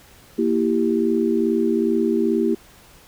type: chord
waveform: sine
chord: E diminished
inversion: second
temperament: equal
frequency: 233.1 / 329.6 / 392 Hz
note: Bb3 / E4 / G4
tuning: 0 / 0 / 0 cents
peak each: -21 dBFS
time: 0.38-2.55 s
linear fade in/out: 10 ms
effects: pink hiss -49 dBFS RMS until 3.07 s